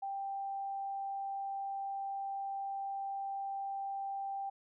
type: tone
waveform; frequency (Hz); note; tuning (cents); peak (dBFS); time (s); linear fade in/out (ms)
sine; 787; G5; +7; -36; 0.02-4.5; 10
effects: none